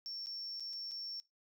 sine tone with dropouts, 5450 Hz, F8, 43 cents flat, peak -39 dBFS, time 0.06-1.2 s, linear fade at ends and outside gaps 0 ms, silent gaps 0.26-0.269 / 0.598-0.605 / 0.731-0.734 / 0.911-0.917 s, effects noise-tail reverb RT60 0.2 s tail -22 dB re dry + tanh soft clip ceiling -37 dBFS

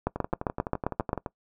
two click trains, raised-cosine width 1 ms, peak -11 / -17 dBFS, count 9 / 14, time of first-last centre 0.07-1.131 / 0.16-1.262 s, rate 7.54 / 11.8 Hz, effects noise-tail reverb RT60 0.1 s tail -21 dB re dry

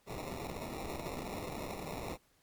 blue noise with sample-and-hold, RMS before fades -41 dBFS, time 0.06-2.18 s, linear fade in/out 50 ms, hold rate 1575 Hz, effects pink hiss -70 dBFS RMS until 2.42 s + MP3 96 kbps

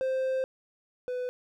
triangle tone pair in turn, 523.3 / 499.1 Hz, C5 / B4, 0 / +18 cents, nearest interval minor second, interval 82 cents, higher first, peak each -24 / -28 dBFS, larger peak first, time 0.01-0.44 / 1.08-1.29 s, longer first, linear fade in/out 0 ms, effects none

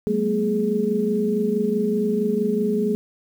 sine tone cluster, 188.9 / 214.9 / 239.6 / 419.7 Hz, F#3 / A3 / A#3 / G#4, +36 / -41 / +48 / +18 cents, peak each -27 / -23 / -28 / -22 dBFS, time 0.07-2.95 s, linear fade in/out 0 ms, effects 8-bit

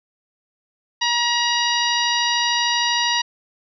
harmonic tone, 953 Hz, A#5, 38 cents sharp, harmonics 1 / 2 / 3 / 4 / 5 / 6, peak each -23 / -24 / -24 / -24 / -26 / -28 dBFS, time 1.01-3.22 s, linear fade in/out 10 ms, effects none

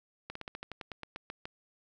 slowing click train, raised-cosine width 0.3 ms, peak -24 dBFS, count 13, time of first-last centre 0.3-1.455 s, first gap 54 ms, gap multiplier 1.1, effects none

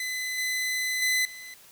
sawtooth tone with level steps, 2017 Hz, B6, 36 cents sharp, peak -26 / -23 / -19 / -37 dBFS, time 0-1.54 s, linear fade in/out 2 ms, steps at 0.38 / 1.02 / 1.25 s, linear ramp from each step 2 ms, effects white hiss -53 dBFS RMS until 1.71 s

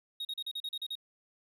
triangle tone bursts, 3756 Hz, A#7, 12 cents sharp, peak -33 dBFS, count 9, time 0.2-0.954 s, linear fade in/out 5 ms, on 50 ms, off 38 ms, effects none

